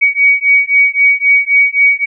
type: beating tone pair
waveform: sine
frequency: 2253 / 2256.8 Hz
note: C#7 / C#7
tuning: +28 / +30 cents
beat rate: 3.8 Hz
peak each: -10 dBFS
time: 0.01-2.06 s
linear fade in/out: 20 ms
effects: none